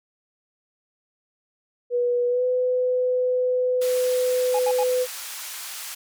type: tone with pitch glide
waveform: sine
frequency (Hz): 486.6 to 502.6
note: B4 to B4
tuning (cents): -26 to +30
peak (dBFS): -19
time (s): 1.9-5.07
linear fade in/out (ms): 50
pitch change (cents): +56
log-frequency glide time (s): 2.28-2.44
type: band-pass noise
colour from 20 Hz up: white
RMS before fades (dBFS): -35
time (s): 3.81-5.95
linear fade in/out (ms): 10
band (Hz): 980 to 14000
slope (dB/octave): 12
type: tone bursts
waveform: triangle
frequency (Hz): 830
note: G#5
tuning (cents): -1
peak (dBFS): -22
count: 3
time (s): 4.54-4.835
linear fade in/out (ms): 5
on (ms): 51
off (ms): 71
effects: none